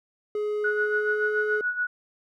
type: tone with pitch glide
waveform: triangle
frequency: 420 to 425.1 Hz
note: G#4 to G#4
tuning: +19 to +40 cents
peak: -23 dBFS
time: 0.35-1.61 s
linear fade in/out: 2 ms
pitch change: +21 cents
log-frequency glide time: 0.61-1.34 s
type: tone with tremolo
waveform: sine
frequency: 1467 Hz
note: F#6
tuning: 15 cents flat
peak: -22 dBFS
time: 0.64-1.87 s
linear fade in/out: 5 ms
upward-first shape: sine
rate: 7 Hz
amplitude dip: 70%
effects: none